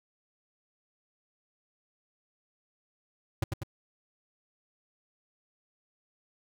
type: tone with echo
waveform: square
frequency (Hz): 111.5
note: A2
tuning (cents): +23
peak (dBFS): -25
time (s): 3.42-3.44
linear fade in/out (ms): 5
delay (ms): 97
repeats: 2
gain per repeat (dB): -4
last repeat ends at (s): 3.634
effects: none